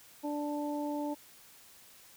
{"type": "harmonic tone", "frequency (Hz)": 293.7, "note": "D4", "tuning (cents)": 0, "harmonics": [1, 2, 3], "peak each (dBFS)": [-34, -39, -40], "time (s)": [0.23, 1.15], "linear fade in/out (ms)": 20, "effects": ["white hiss -57 dBFS RMS until 2.16 s"]}